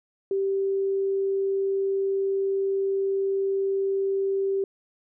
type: tone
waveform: sine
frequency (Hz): 390.3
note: G4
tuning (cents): -8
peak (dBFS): -22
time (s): 0.31-4.64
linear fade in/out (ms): 2
effects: none